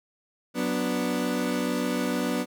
30% pulse chord, B minor, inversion second, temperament equal, 185 / 246.9 / 293.7 Hz, F#3 / B3 / D4, 0 / 0 / 0 cents, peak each -29 / -25 / -28 dBFS, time 0.54-2.46 s, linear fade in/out 50 ms, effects none

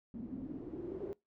white noise with low-pass filter sweep, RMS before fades -43 dBFS, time 0.14-1.13 s, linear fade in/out 0 ms, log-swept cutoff 230 to 410 Hz, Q 7.6, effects noise-tail reverb RT60 0.2 s tail -23 dB re dry

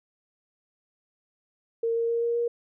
sine tone with pitch steps, 459.5 / 462.7 / 465.9 / 469.2 / 472.4 Hz, A#4 / A#4 / A#4 / A#4 / A#4, -25 / -13 / -1 / +11 / +23 cents, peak -23 dBFS, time 1.83-2.48 s, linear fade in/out 5 ms, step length 130 ms, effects none

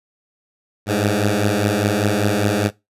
10% pulse beating tone pair, 101.1 / 106.1 Hz, G#2 / G#2, -46 / +38 cents, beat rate 5 Hz, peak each -11 dBFS, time 0.86-2.71 s, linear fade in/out 50 ms, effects noise-tail reverb RT60 0.2 s tail -19 dB re dry + resampled to 32000 Hz

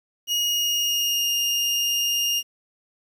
30% pulse tone with pitch glide, 2877 to 2828 Hz, F#7 to F7, -49 to +21 cents, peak -18 dBFS, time 0.27-2.43 s, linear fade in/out 50 ms, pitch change -30 cents, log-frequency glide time 0.44-1.35 s, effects 9-bit

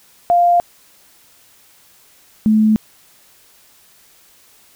sine tone pair in turn, 698.5 / 216.4 Hz, F5 / A3, 0 / -29 cents, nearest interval octave + minor sixth, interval 2029 cents, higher first, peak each -9 dBFS, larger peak neither, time 0.3-0.6 / 2.46-2.76 s, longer neither, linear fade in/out 0 ms, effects white hiss -50 dBFS RMS until 4.75 s

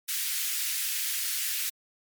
white high-pass noise, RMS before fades -30 dBFS, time 0.08-1.7 s, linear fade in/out 10 ms, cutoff 1700 Hz, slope 24 dB/octave, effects MP3 96 kbps

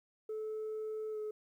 sine tone with pitch glide, 433.9 to 426.9 Hz, A4 to G#4, -24 to +48 cents, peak -35 dBFS, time 0.29-1.31 s, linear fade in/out 5 ms, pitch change -28 cents, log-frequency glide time 1.11-1.18 s, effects tanh soft clip ceiling -35 dBFS + 12-bit

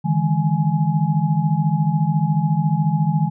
sine tone cluster, 148 / 162.1 / 206.3 / 840 Hz, D3 / E3 / G#3 / G#5, +14 / -29 / -11 / +19 cents, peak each -20 / -18 / -25 / -27 dBFS, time 0.04-3.3 s, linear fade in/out 20 ms, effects none

